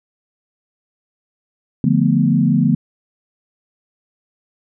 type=chord; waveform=sine; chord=B half-diminished seventh; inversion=first; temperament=equal; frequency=146.83 / 174.61 / 220 / 246.9 Hz; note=D3 / F3 / A3 / B3; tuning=0 / 0 / 0 / 0 cents; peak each=-17 dBFS; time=1.84-2.75 s; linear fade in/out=2 ms; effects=none